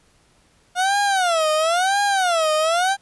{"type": "tone with vibrato", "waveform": "30% pulse", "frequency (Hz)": 708, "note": "F5", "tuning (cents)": 23, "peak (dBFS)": -14, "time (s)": [0.75, 2.97], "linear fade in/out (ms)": 50, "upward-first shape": "sine", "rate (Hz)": 0.98, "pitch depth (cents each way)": 240, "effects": ["pink hiss -58 dBFS RMS until 3.01 s", "resampled to 24000 Hz"]}